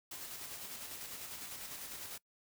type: noise with tremolo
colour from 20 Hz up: white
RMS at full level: -45 dBFS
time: 0.11-2.18 s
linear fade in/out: 5 ms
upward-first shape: square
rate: 10 Hz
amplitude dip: 30%
effects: noise-tail reverb RT60 0.1 s tail -21 dB re dry